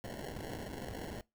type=noise with sample-and-hold; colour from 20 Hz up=white; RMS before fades=-43 dBFS; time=0.04-1.21 s; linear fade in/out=0 ms; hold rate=1225 Hz; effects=noise-tail reverb RT60 0.2 s tail -21 dB re dry